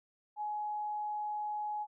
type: tone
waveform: sine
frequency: 841 Hz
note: G#5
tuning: 22 cents sharp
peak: -34 dBFS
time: 0.36-1.87 s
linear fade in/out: 50 ms
effects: none